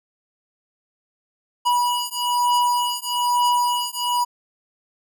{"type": "beating tone pair", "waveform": "square", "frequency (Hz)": [973, 974.1], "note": ["B5", "B5"], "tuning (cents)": [-26, -24], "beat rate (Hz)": 1.1, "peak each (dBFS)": -22, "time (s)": [1.65, 4.25], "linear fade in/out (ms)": 20, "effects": []}